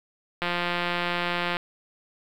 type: click train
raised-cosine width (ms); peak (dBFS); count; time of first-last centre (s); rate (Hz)
0.3; -10; 202; 0.42-1.569; 175
effects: low-pass 4000 Hz 12 dB/octave + 7-bit